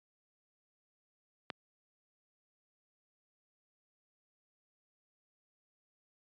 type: click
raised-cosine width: 0.3 ms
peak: -20 dBFS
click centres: 1.502 s
effects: high-pass 150 Hz 12 dB/octave + MP3 96 kbps